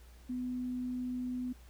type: tone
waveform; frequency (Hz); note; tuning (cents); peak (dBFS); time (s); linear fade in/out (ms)
sine; 250; B3; +21; -34; 0.29-1.53; 10
effects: added 60 Hz sine -53 dBFS peak until 1.69 s + pink hiss -63 dBFS RMS until 1.69 s